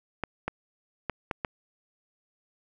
clicks, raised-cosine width 0.5 ms, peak -14 dBFS, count 5, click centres 0.237 / 0.48 / 1.097 / 1.312 / 1.448 s, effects none

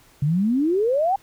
sine exponential sweep, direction up, 137 to 812 Hz, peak -17 dBFS, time 0.22-1.16 s, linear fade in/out 5 ms, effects pink hiss -54 dBFS RMS until 1.22 s

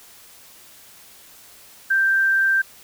sine tone, 1571 Hz, G6, 3 cents sharp, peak -15 dBFS, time 1.9-2.62 s, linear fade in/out 10 ms, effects white hiss -47 dBFS RMS until 2.83 s

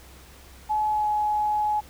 sine tone with pitch glide, 853 to 843.7 Hz, G#5 to G#5, +46 to +27 cents, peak -21 dBFS, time 0.69-1.81 s, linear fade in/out 20 ms, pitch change -19 cents, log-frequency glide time 0.9-1.07 s, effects added 65 Hz sine -48 dBFS peak until 1.89 s + pink hiss -50 dBFS RMS until 1.89 s

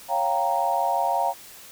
sine chord, G half-diminished seventh, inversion second, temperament equal, 554.4 / 698.5 / 784 / 932.3 Hz, Db5 / F5 / G5 / Bb5, 0 / 0 / 0 / 0 cents, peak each -30 / -25 / -26 / -25 dBFS, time 0.08-1.34 s, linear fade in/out 50 ms, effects white hiss -45 dBFS RMS until 1.71 s

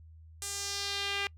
sawtooth tone with band-pass filter sweep, 400.2 Hz, G4, 36 cents sharp, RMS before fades -35 dBFS, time 0.42-1.27 s, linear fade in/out 0 ms, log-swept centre 8300 to 2500 Hz, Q 2, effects noise-tail reverb RT60 0.1 s tail -25 dB re dry + added 80 Hz sine -50 dBFS peak until 1.37 s

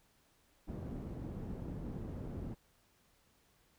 white low-pass noise, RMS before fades -43 dBFS, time 0.67-2.55 s, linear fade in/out 20 ms, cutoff 220 Hz, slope 12 dB/octave, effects pink hiss -71 dBFS RMS until 3.78 s

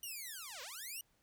5% pulse linear two-way sweep, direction down then up, 2960 to 466.2 to 2960 Hz, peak -34 dBFS, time 0.03-1.01 s, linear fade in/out 2 ms, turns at 0.62 s, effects pink hiss -75 dBFS RMS until 1.22 s

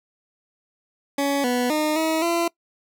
20% pulse tone with pitch steps, 280.7 / 246.5 / 305.7 / 319.3 / 339.3 Hz, C#4 / B3 / D#4 / D#4 / F4, +22 / -3 / -30 / +45 / -50 cents, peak -15 dBFS, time 1.18-2.48 s, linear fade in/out 5 ms, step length 260 ms, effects noise-tail reverb RT60 0.1 s tail -23 dB re dry

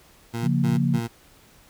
20% pulse tone bursts, 116.54 Hz, A#2, in tune, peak -22 dBFS, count 3, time 0.33-1.08 s, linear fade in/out 20 ms, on 150 ms, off 150 ms
sine chord, Bb minor, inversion first, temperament just, 139.85 / 174.81 / 233.1 Hz, Db3 / F3 / Bb3, +16 / +2 / 0 cents, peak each -22 / -24 / -24 dBFS, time 0.41-1.01 s, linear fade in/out 50 ms
effects pink hiss -54 dBFS RMS until 1.69 s

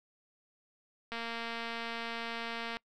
click train, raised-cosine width 0.3 ms, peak -23 dBFS, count 382, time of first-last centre 1.12-2.769 s, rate 231 Hz, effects noise-tail reverb RT60 0.1 s tail -25 dB re dry

